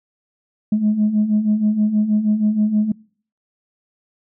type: beating tone pair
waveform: sine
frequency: 207.7 / 214 Hz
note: G#3 / A3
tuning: 0 / -48 cents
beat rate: 6.3 Hz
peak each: -20 / -14 dBFS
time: 0.72-2.92 s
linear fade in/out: 5 ms
effects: noise-tail reverb RT60 0.5 s tail -26 dB re dry + tanh soft clip ceiling -9 dBFS